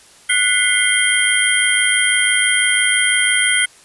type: tone cluster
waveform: sine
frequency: 1472 / 2020 / 2126 / 3178 / 9460 Hz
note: F#6 / B6 / C7 / G7 / D9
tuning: -9 / +39 / +27 / +23 / +12 cents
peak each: -19 dBFS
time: 0.29-3.66 s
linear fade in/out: 10 ms
effects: white hiss -46 dBFS RMS until 3.84 s + resampled to 24000 Hz